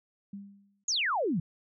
sine tone with exponential decay, 199.8 Hz, G3, 33 cents sharp, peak -36 dBFS, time 0.33-0.84 s, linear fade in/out 5 ms, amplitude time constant 110 ms
sine exponential sweep, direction down, 7040 to 146.5 Hz, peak -26 dBFS, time 0.88-1.4 s, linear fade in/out 5 ms
effects none

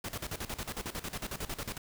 pink noise with tremolo, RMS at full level -37 dBFS, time 0.04-1.78 s, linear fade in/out 5 ms, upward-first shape square, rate 11 Hz, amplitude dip 80%, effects none

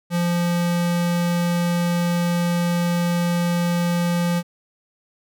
square tone, 173.4 Hz, F3, 12 cents flat, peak -19 dBFS, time 0.1-4.43 s, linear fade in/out 50 ms, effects none

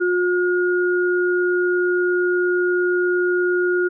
sine tone pair together, 358.3 / 1433.2 Hz, F4 / F6, +44 / +44 cents, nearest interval 2 octaves, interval 2400 cents, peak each -17 / -22 dBFS, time 0-3.89 s, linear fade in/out 20 ms, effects none

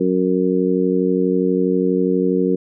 harmonic tone, 92.3 Hz, F#2, 4 cents flat, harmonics 2 / 3 / 4 / 5, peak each -20 / -20 / -20 / -20 dBFS, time 0-2.56 s, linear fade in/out 10 ms, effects none

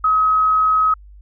sine tone, 1273 Hz, D#6, 39 cents sharp, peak -12 dBFS, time 0.04-0.94 s, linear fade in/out 5 ms, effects added 50 Hz sine -39 dBFS peak until 1.21 s

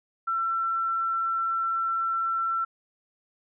sine tone, 1346 Hz, E6, 36 cents sharp, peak -24 dBFS, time 0.27-2.65 s, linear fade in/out 10 ms, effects none

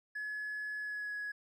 triangle tone with pitch glide, 1700 to 1677.6 Hz, G#6 to G#6, +40 to +17 cents, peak -34 dBFS, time 0.15-1.32 s, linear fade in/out 10 ms, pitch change -23 cents, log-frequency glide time 0.79-1.14 s, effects tanh soft clip ceiling -33 dBFS

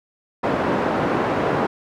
pink band-pass noise, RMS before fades -21 dBFS, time 0.43-1.67 s, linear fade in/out 10 ms, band 210 to 1200 Hz, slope 12 dB/octave, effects none

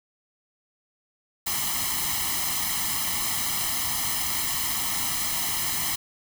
white noise with comb filter, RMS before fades -27 dBFS, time 1.46-5.96 s, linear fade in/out 10 ms, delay 0.98 ms, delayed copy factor +0.85, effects none

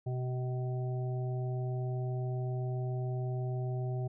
harmonic tone, 126.6 Hz, B2, 43 cents sharp, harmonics 1 / 3 / 5 / 6, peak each -32 / -42 / -46 / -48 dBFS, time 0.06-4.08 s, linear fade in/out 10 ms, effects none

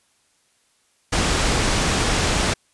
pink low-pass noise, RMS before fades -20 dBFS, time 1.12-2.54 s, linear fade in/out 10 ms, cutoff 8800 Hz, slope 24 dB/octave, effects white hiss -63 dBFS RMS until 2.73 s + resampled to 24000 Hz

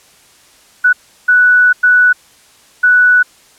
sine tone bursts at uneven times, 1480 Hz, F#6, in tune, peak -5 dBFS, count 4, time 0.84-0.93 / 1.28-1.73 / 1.83-2.13 / 2.83-3.23 s, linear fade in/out 10 ms, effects white hiss -46 dBFS RMS until 3.58 s + low-pass 10000 Hz 12 dB/octave

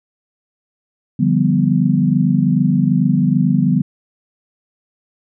sine chord, G dominant seventh, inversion second, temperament equal with one note detuned, 146.83 / 173.51 / 196 / 246.9 Hz, D3 / F3 / G3 / B3, 0 / -11 / 0 / 0 cents, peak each -17 dBFS, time 1.19-3.82 s, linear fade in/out 10 ms, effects none

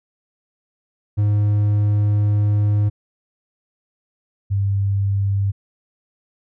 triangle / sine tone pair in turn, 103.83 / 99.06 Hz, G#2 / G2, 0 / +19 cents, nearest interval minor second, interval 81 cents, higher first, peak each -12 / -16 dBFS, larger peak first, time 1.17-2.9 / 4.5-5.52 s, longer first, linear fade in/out 20 ms, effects none

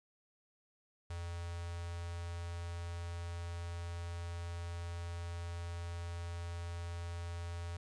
square tone with notch filter, 85.9 Hz, F2, 28 cents flat, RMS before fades -42 dBFS, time 1.1-7.77 s, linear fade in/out 5 ms, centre 280 Hz, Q 0.9, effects resampled to 22050 Hz + 12-bit

